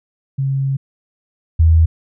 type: tone pair in turn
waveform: sine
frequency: 135.9 / 81.14 Hz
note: C#3 / E2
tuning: -34 / -27 cents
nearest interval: major sixth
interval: 893 cents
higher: first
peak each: -15 / -7 dBFS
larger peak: second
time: 0.38-0.77 / 1.59-1.86 s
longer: first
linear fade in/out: 10 ms
effects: none